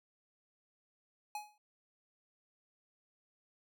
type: tone with exponential decay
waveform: square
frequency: 840 Hz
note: G#5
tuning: 19 cents sharp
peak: -37 dBFS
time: 1.35-1.58 s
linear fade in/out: 2 ms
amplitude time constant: 50 ms
effects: none